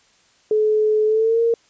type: tone with pitch glide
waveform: sine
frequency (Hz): 429.2 to 462.7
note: A4 to A#4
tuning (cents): -43 to -13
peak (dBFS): -14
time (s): 0.51-1.54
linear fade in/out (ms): 2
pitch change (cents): +130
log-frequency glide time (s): 1.06-1.41
effects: white hiss -57 dBFS RMS until 1.69 s + resampled to 16000 Hz